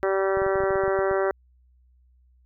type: harmonic tone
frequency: 193.3 Hz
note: G3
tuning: 24 cents flat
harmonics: 2 / 3 / 4 / 5 / 6 / 7 / 8 / 9 / 10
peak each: -23 / -26 / -32 / -36 / -34 / -34 / -35 / -41 / -38 dBFS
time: 0.03-1.31 s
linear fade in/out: 0 ms
type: clicks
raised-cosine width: 5 ms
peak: -26 dBFS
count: 12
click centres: 0.372 / 0.419 / 0.464 / 0.557 / 0.604 / 0.637 / 0.707 / 0.757 / 0.837 / 0.88 / 0.99 / 1.112 s
effects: added 62 Hz sine -56 dBFS peak until 2.45 s